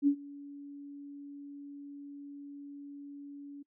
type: tone with ADSR envelope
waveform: sine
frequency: 284.3 Hz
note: C#4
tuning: 44 cents sharp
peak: -20 dBFS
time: 0.02-3.63 s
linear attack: 52 ms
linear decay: 80 ms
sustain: -23 dB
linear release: 11 ms
effects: noise-tail reverb RT60 0.1 s tail -24 dB re dry